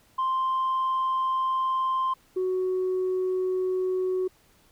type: tone pair in turn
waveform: sine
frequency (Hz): 1046.5 / 370.8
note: C6 / F#4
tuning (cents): 0 / +4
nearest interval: octave + tritone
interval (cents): 1796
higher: first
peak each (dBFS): -21 / -22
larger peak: first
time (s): 0.18-2.14 / 2.36-4.28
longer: first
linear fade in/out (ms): 10
effects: tanh soft clip ceiling -21 dBFS + pink hiss -61 dBFS RMS until 4.71 s